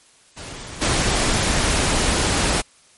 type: noise with level steps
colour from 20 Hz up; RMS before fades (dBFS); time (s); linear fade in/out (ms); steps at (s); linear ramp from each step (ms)
pink; -34 / -19; 0.36-2.62; 20; 0.81; 10
effects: white hiss -53 dBFS RMS until 2.97 s + MP3 48 kbps